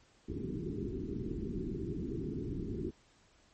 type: low-pass noise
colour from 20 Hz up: white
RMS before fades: -38 dBFS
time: 0.28-2.91 s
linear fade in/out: 10 ms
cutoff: 410 Hz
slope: 96 dB/octave
effects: pink hiss -66 dBFS RMS until 3.53 s + MP3 32 kbps